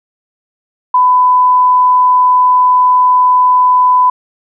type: tone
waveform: sine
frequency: 1001 Hz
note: B5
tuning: 23 cents sharp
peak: -5 dBFS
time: 0.94-4.1 s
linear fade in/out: 5 ms
effects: none